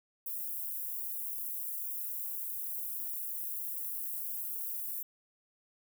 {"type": "high-pass noise", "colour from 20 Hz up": "white", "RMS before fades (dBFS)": -38, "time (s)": [0.26, 5.03], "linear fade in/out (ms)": 5, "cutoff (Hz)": 12000, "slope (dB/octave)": 24, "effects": []}